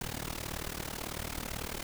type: noise with amplitude modulation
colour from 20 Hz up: pink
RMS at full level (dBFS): -35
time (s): 0.01-1.83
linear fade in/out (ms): 2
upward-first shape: sine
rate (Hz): 38.1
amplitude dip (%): 90
effects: none